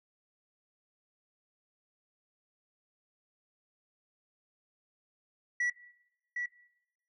sine tone with echo, 1945 Hz, B6, 27 cents flat, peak -25 dBFS, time 5.6-5.7 s, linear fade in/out 5 ms, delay 760 ms, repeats 1, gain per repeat -7 dB, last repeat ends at 6.46 s, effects noise-tail reverb RT60 0.8 s tail -19 dB re dry + tanh soft clip ceiling -27 dBFS

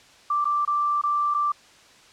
sine tone with dropouts, 1174.7 Hz, D6, in tune, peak -20 dBFS, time 0.3-1.52 s, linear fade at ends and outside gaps 5 ms, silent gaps 0.445-0.453 / 0.651-0.675 / 1.015-1.036 / 1.341-1.346 s, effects white hiss -52 dBFS RMS until 2.12 s + low-pass 6000 Hz 12 dB/octave

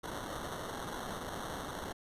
violet noise with sample-and-hold, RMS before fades -41 dBFS, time 0.03-1.93 s, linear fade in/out 10 ms, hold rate 2450 Hz, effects resampled to 32000 Hz

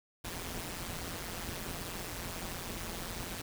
pink noise with amplitude modulation, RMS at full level -37 dBFS, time 0.24-3.42 s, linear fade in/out 10 ms, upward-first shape sine, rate 174 Hz, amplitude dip 80%, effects none

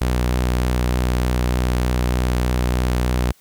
sawtooth tone with vibrato, 61.74 Hz, B1, in tune, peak -13 dBFS, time 0.01-3.32 s, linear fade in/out 5 ms, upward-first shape sine, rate 3.3 Hz, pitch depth 15 cents each way, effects white hiss -55 dBFS RMS until 3.4 s

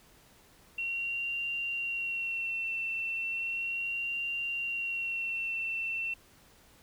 sine tone with vibrato, 2730 Hz, F7, 40 cents flat, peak -31 dBFS, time 0.78-6.14 s, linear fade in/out 5 ms, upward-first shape sine, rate 0.35 Hz, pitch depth 27 cents each way, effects pink hiss -60 dBFS RMS until 6.82 s

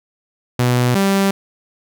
sawtooth tone pair in turn, 123.47 / 196 Hz, B2 / G3, 0 / 0 cents, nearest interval minor sixth, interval 800 cents, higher second, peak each -9 dBFS, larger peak neither, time 0.59-0.95 / 0.95-1.31 s, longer neither, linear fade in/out 5 ms, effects none

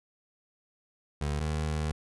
25% pulse tone pair in turn, 73.42 / 76.9 Hz, D2 / D#2, 0 / -20 cents, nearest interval minor second, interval 80 cents, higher second, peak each -25 dBFS, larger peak neither, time 1.21-1.4 / 1.4-1.92 s, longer second, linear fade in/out 5 ms, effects resampled to 24000 Hz

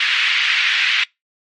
pink band-pass noise, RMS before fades -17 dBFS, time 0-1.04 s, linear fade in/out 5 ms, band 1900 to 3300 Hz, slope 24 dB/octave, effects noise-tail reverb RT60 0.2 s tail -26 dB re dry + MP3 48 kbps

